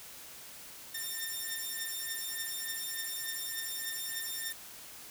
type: beating tone pair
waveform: 5% pulse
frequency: 1810 / 1813.4 Hz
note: A6 / A#6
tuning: +48 / -48 cents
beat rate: 3.4 Hz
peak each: -28 dBFS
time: 0.94-4.53 s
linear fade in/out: 10 ms
effects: white hiss -49 dBFS RMS until 5.1 s